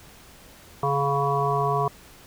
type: harmonic tone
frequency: 140.5 Hz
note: C#3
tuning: 24 cents sharp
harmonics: 1 / 3 / 5 / 7 / 8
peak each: -27 / -27 / -27 / -27 / -27 dBFS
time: 0.83-1.88 s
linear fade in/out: 2 ms
effects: pink hiss -49 dBFS RMS until 2.26 s